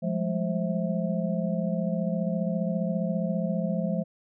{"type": "tone cluster", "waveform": "sine", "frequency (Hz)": [174.7, 195.1, 209.7, 526, 654], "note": ["F3", "G3", "G#3", "C5", "E5"], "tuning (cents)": [1, -8, 17, 9, -14], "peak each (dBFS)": [-28, -35, -30, -34, -35], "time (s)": [0.02, 4.04], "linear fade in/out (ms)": 20, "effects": []}